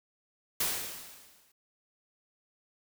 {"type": "noise with exponential decay", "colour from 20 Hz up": "white", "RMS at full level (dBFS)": -28, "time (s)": [0.6, 1.52], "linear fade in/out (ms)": 5, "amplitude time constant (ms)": 200, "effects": []}